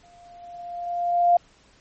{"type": "tone with exponential growth", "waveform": "sine", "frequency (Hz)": 698.5, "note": "F5", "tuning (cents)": 0, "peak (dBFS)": -12, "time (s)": [0.03, 1.37], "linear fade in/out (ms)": 5, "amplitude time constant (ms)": 290, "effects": ["pink hiss -57 dBFS RMS until 1.8 s", "MP3 32 kbps"]}